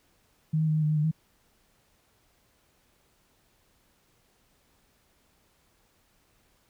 sine tone with pitch steps, 156.3 / 157.7 / 154.7 / 155.6 / 151.8 / 154.1 / 150.6 / 158.6 Hz, D#3 / D#3 / D#3 / D#3 / D#3 / D#3 / D3 / D#3, +8 / +24 / -10 / 0 / -42 / -16 / +44 / +33 cents, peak -22 dBFS, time 0.53-1.114 s, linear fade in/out 10 ms, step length 73 ms, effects pink hiss -67 dBFS RMS until 6.69 s

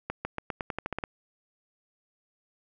accelerating click train, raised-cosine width 0.5 ms, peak -16 dBFS, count 11, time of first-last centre 0.1-1.038 s, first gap 150 ms, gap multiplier 0.89, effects none

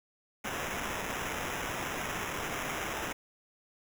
white noise with sample-and-hold, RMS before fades -36 dBFS, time 0.44-3.13 s, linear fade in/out 10 ms, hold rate 4410 Hz, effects none

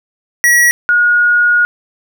square / sine tone pair in turn, 1921 / 1442.2 Hz, B6 / F#6, -48 / -45 cents, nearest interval perfect fourth, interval 497 cents, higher first, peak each -7 dBFS, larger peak neither, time 0.44-0.71 / 0.89-1.65 s, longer second, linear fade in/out 0 ms, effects none

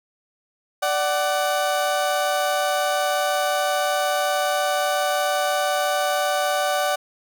30% pulse tone pair together, 587.3 / 750.5 Hz, D5 / F#5, 0 / +24 cents, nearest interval major third, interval 424 cents, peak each -20 dBFS, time 0.82-6.96 s, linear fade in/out 10 ms, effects none

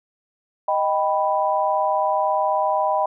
sine chord, Eb augmented, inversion none, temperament equal, 622.3 / 784 / 987.8 Hz, Eb5 / G5 / B5, 0 / 0 / 0 cents, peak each -22 dBFS, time 0.68-3.06 s, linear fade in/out 5 ms, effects none

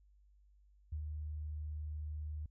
sine tone with ADSR envelope, 76 Hz, D#2, 40 cents flat, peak -36 dBFS, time 0.92-2.46 s, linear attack 7 ms, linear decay 85 ms, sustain -3 dB, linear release 3 ms, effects added 50 Hz sine -63 dBFS peak until 2.5 s

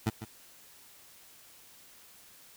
20% pulse tone with echo, 110 Hz, A2, in tune, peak -21 dBFS, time 0.06-0.1 s, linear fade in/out 10 ms, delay 150 ms, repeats 1, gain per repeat -12 dB, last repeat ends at 0.25 s, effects white hiss -56 dBFS RMS until 2.56 s

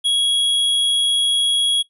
square tone, 3322 Hz, G#7, in tune, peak -15 dBFS, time 0.04-1.83 s, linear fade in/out 20 ms, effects noise-tail reverb RT60 0.1 s tail -17 dB re dry + resampled to 24000 Hz

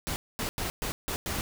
pink noise bursts at uneven times, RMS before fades -32 dBFS, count 6, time 0.07-0.16 / 0.39-0.49 / 0.58-0.7 / 0.82-0.92 / 1.08-1.16 / 1.26-1.41 s, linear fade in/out 0 ms, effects none

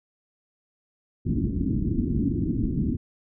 white low-pass noise, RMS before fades -25 dBFS, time 1.25-2.97 s, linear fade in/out 20 ms, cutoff 310 Hz, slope 48 dB/octave, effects none

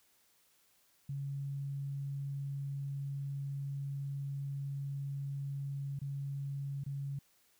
sine tone with dropouts, 139.4 Hz, C#3, 10 cents sharp, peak -36 dBFS, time 1.09-7.19 s, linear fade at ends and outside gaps 5 ms, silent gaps 5.991-6.015 / 6.838-6.862 s, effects white hiss -70 dBFS RMS until 7.59 s

